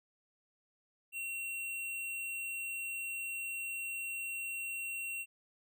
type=tone; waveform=square; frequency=2732 Hz; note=F7; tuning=39 cents flat; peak=-38 dBFS; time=1.12-5.26 s; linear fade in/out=50 ms; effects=none